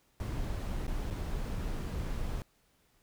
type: noise with dropouts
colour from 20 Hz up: brown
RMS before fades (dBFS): -35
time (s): 0.2-2.42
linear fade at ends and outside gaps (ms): 1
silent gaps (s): 0.868-0.879 / 1.103-1.108
effects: pink hiss -70 dBFS RMS until 3.02 s